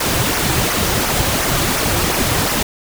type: noise with flanger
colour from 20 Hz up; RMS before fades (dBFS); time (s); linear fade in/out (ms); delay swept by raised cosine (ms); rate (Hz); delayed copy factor
pink; -17; 0-2.63; 5; 0.24 to 4.74; 2.8; -0.55
effects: none